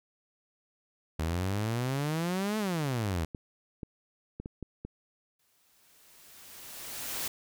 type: exponential two-way sweep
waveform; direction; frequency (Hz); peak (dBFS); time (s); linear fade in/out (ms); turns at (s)
sawtooth; up then down; 77 to 220.2 to 77; -25; 1.19-3.25; 5; 2.58
type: clicks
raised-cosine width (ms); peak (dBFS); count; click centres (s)
3; -25; 6; 3.348 / 3.832 / 4.4 / 4.459 / 4.627 / 4.85
type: noise with exponential growth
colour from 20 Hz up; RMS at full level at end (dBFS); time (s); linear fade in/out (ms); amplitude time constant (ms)
white; -33; 5.39-7.28; 5; 410
effects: none